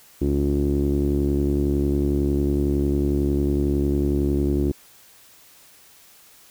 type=tone with low-pass filter; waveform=sawtooth; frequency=71 Hz; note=C#2; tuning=42 cents sharp; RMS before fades=-21 dBFS; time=0.21-4.72 s; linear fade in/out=10 ms; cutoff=330 Hz; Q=6.4; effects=white hiss -51 dBFS RMS until 6.5 s